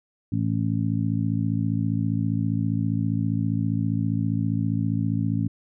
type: harmonic tone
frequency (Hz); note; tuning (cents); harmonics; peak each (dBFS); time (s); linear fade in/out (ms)
55; A1; 0; 2 / 3 / 4 / 5; -25 / -27 / -28 / -29; 0.32-5.48; 5
effects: none